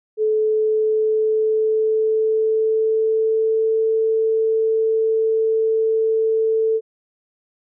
sine tone with pitch glide, 432.4 to 443.5 Hz, A4 to A4, -30 to +14 cents, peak -15 dBFS, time 0.17-6.81 s, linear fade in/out 50 ms, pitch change +44 cents, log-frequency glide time 0.35-3.83 s, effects none

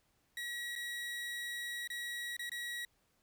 30% pulse tone with dropouts, 1915 Hz, A#6, 46 cents sharp, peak -36 dBFS, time 0.37-2.85 s, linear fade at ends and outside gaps 2 ms, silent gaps 0.754-0.76 / 1.875-1.901 / 2.367-2.393 / 2.495-2.517 s, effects pink hiss -75 dBFS RMS until 3.22 s

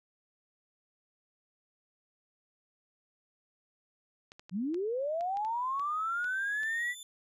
clicks, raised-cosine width 0.2 ms, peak -32 dBFS, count 10, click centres 4.319 / 4.395 / 4.495 / 4.744 / 5.209 / 5.371 / 5.449 / 5.796 / 6.244 / 6.633 s
sine linear sweep, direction up, 164.81 to 1986 Hz, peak -30 dBFS, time 4.51-6.95 s, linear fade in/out 50 ms
20% pulse tone with exponential growth, 3520 Hz, A7, in tune, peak -38 dBFS, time 5-7.03 s, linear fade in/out 1 ms, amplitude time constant 440 ms
effects none

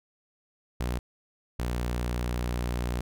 sawtooth tone pair in turn, 60.8 / 60.38 Hz, B1 / B1, -26 / -38 cents, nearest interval unison, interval 12 cents, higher first, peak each -24 dBFS, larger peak neither, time 0.8-0.99 / 1.59-3.01 s, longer second, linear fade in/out 5 ms, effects none

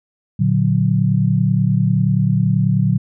sine chord, Bb augmented, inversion none, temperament equal, 116.54 / 146.83 / 185 Hz, Bb2 / D3 / F#3, 0 / 0 / 0 cents, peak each -17 dBFS, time 0.39-2.98 s, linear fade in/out 10 ms, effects none

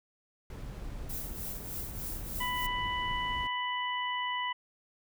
brown noise, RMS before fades -41 dBFS, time 0.5-3.47 s, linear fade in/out 2 ms
violet noise with tremolo, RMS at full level -38 dBFS, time 1.09-2.67 s, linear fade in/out 10 ms, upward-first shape triangle, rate 3.3 Hz, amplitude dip 70%
harmonic tone, 992 Hz, B5, 7 cents sharp, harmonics 1 / 2 / 3, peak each -33 / -36 / -38 dBFS, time 2.4-4.53 s, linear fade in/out 10 ms
effects none

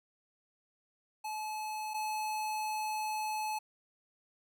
square tone pair in turn, 860 / 860 Hz, A5 / A5, -40 / -40 cents, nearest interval unison, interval 0 cents, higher neither, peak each -37 / -34 dBFS, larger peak second, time 1.24-1.94 / 1.94-3.59 s, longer second, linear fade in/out 10 ms, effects none

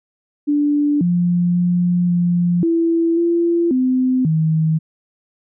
sine tone with pitch steps, 292.2 / 175.5 / 176.7 / 174.8 / 332.7 / 340.5 / 256.4 / 158.7 Hz, D4 / F3 / F3 / F3 / E4 / F4 / C4 / D#3, -9 / +9 / +21 / +2 / +16 / -44 / -35 / +35 cents, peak -13 dBFS, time 0.47-4.79 s, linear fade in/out 20 ms, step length 540 ms, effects none

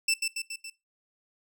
20% pulse tone with echo, 2661 Hz, E7, 16 cents sharp, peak -18 dBFS, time 0.08-0.14 s, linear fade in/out 5 ms, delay 140 ms, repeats 4, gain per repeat -4 dB, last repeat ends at 0.7 s, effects noise-tail reverb RT60 0.2 s tail -18 dB re dry

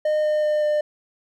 triangle tone with pitch steps, 611 / 607.5 / 604 / 600.5 Hz, D#5 / D#5 / D5 / D5, -32 / -42 / +48 / +38 cents, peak -16 dBFS, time 0.05-0.81 s, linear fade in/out 5 ms, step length 190 ms, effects none

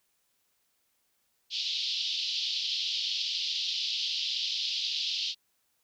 pink band-pass noise, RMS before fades -32 dBFS, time 1.5-5.35 s, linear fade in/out 50 ms, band 3000 to 5000 Hz, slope 48 dB/octave, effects white hiss -74 dBFS RMS until 5.83 s

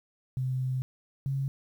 sine tone pair in turn, 129.3 / 136.4 Hz, C3 / C#3, -20 / -28 cents, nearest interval minor second, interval 92 cents, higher second, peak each -27 dBFS, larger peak neither, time 0.37-0.82 / 1.26-1.48 s, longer first, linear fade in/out 0 ms, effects 10-bit

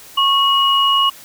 sine tone pair together, 1101.1 / 2900 Hz, C#6 / F#7, -12 / -35 cents, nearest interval octave + perfect fourth, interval 1677 cents, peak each -14 dBFS, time 0.17-1.1 s, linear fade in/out 10 ms, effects white hiss -40 dBFS RMS until 1.24 s

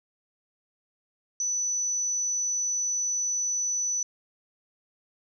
sine tone, 5970 Hz, F#8, 15 cents sharp, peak -25 dBFS, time 1.4-4.03 s, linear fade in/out 2 ms, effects none

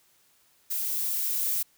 violet noise with level ramp, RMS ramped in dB -30 to -27 dBFS, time 0.7-1.63 s, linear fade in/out 10 ms, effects white hiss -64 dBFS RMS until 1.77 s

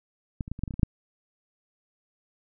clicks, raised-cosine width 5 ms, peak -17 / -26 / -18 / -26 / -14 / -22 / -21 / -25 / -18 / -6 dBFS, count 10, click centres 0.408 / 0.479 / 0.516 / 0.591 / 0.636 / 0.678 / 0.708 / 0.74 / 0.795 / 0.832 s, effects none

